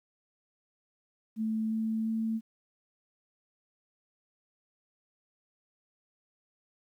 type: tone with pitch steps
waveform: sine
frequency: 220 / 221.5 / 223.1 Hz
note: A3 / A3 / A3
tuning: 0 / +12 / +24 cents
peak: -28 dBFS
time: 1.36-2.41 s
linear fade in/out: 50 ms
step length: 350 ms
effects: 11-bit